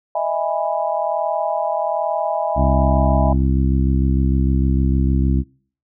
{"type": "chord", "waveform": "sine", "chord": "E major seventh", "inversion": "third", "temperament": "just", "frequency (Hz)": [618.1, 659.3, 824.1, 988.9], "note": ["D#5", "E5", "G#5", "B5"], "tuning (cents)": [-12, 0, -14, 2], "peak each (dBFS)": [-23, -21, -23, -27], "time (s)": [0.15, 3.33], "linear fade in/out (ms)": 5}
{"type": "harmonic tone", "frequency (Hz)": 66.6, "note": "C2", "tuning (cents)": 31, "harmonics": [1, 2, 3, 4, 5], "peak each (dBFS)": [-16, -20, -23, -24, -28], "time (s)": [2.55, 5.44], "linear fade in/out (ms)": 50}
{"effects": ["noise-tail reverb RT60 0.5 s tail -25 dB re dry"]}